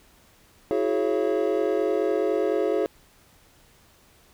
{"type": "tone cluster", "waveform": "triangle", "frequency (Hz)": [328.3, 372.5, 422.2, 548, 676], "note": ["E4", "F#4", "G#4", "C#5", "E5"], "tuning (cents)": [-7, 12, 29, -20, 43], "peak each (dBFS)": [-27, -26, -23, -26, -30], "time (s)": [0.71, 2.86], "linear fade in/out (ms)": 0, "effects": ["pink hiss -57 dBFS RMS until 4.33 s"]}